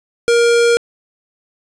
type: tone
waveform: square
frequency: 470.6 Hz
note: A#4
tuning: 16 cents sharp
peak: -10 dBFS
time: 0.28-0.77 s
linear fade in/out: 0 ms
effects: resampled to 22050 Hz + 8-bit